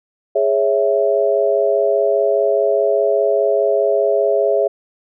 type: chord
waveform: sine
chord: C# minor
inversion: second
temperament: equal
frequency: 415.3 / 554.4 / 659.3 Hz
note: G#4 / C#5 / E5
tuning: 0 / 0 / 0 cents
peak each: -17 dBFS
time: 0.35-4.68 s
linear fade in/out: 10 ms
effects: none